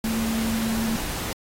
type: tone in noise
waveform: sine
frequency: 224.2 Hz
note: A3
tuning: 33 cents sharp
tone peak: -23 dBFS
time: 0.04-0.96 s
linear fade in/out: 2 ms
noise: pink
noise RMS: -31 dBFS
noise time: 0.04-1.33 s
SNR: +5 dB
effects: AAC 48 kbps